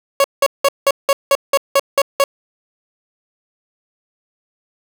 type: tone bursts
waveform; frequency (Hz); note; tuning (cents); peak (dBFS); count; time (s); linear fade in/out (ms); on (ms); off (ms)
30% pulse; 554.4; C#5; 0; -7; 10; 0.2-2.24; 2; 42; 180
effects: none

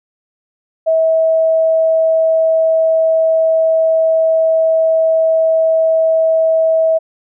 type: tone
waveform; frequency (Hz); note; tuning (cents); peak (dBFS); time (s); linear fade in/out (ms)
sine; 646; E5; -35; -9; 0.86-6.99; 20
effects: none

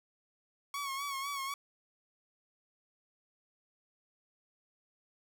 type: tone with vibrato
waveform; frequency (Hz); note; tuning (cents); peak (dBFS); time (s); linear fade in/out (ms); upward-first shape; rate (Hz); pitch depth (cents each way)
sawtooth; 1110; C#6; +2; -32; 0.74-1.54; 2; sine; 4; 55
effects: none

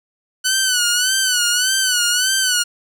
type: tone with vibrato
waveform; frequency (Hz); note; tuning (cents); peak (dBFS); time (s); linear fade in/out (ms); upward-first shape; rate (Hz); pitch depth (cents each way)
10% pulse; 1490; F#6; +12; -6; 0.44-2.64; 20; sine; 1.7; 81
effects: none

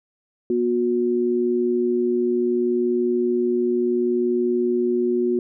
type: tone pair together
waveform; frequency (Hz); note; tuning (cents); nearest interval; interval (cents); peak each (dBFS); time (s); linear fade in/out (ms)
sine; 241.8 / 362.5; B3 / F#4; -36 / -35; perfect fifth; 701; -23 / -19; 0.5-5.39; 2
effects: none

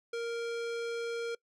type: tone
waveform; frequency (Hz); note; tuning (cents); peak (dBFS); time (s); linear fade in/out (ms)
square; 466.2; A#4; 0; -34; 0.13-1.35; 5
effects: noise-tail reverb RT60 0.1 s tail -24 dB re dry + low-pass 6000 Hz 12 dB/octave

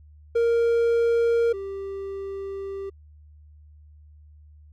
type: tone pair in turn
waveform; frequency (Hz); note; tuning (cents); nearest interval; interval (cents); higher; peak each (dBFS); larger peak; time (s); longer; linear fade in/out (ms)
triangle; 466.2 / 392; A#4 / G4; 0 / 0; minor third; 300; first; -16 / -28; first; 0.35-1.53 / 1.53-2.9; second; 10
effects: added 75 Hz sine -47 dBFS peak until 4.72 s

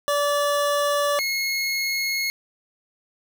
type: tone pair in turn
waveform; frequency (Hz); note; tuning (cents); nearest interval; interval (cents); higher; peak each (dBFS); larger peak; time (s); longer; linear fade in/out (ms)
25% pulse; 578 / 2167; D5 / C#7; -28 / -40; octave + major seventh; 2288; second; -16 / -19; first; 0.08-1.19 / 1.19-2.3; neither; 0
effects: none

